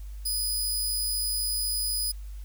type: tone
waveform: 15% pulse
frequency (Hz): 4978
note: D#8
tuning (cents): 0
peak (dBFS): -20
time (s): 0.25-2.12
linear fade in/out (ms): 10
effects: added 50 Hz sine -36 dBFS peak until 2.44 s + white hiss -59 dBFS RMS until 2.44 s